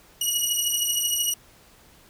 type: beating tone pair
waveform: 15% pulse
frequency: 2899 / 2912 Hz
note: F#7 / F#7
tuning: -36 / -28 cents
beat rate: 13 Hz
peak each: -18 dBFS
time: 0.21-1.34 s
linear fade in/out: 5 ms
effects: pink hiss -54 dBFS RMS until 2.09 s